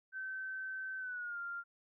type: tone with pitch glide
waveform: sine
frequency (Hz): 1538 to 1394.2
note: G6 to F6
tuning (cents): -33 to -3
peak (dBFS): -39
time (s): 0.12-1.64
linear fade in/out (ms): 50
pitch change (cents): -170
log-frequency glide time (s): 0.98-1.39
effects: none